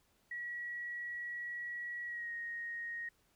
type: tone with pitch glide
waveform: sine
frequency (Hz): 1923 to 1870.4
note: B6 to A#6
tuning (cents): -47 to +5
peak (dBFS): -39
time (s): 0.31-3.09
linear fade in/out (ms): 5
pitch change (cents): -48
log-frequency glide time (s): 2.05-2.33
effects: pink hiss -73 dBFS RMS until 3.35 s